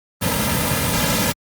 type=noise with comb filter; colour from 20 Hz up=pink; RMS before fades=-19 dBFS; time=0.21-1.33 s; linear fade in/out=20 ms; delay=2.7 ms; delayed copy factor=-0.75; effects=high-pass 60 Hz 12 dB/octave + Opus 32 kbps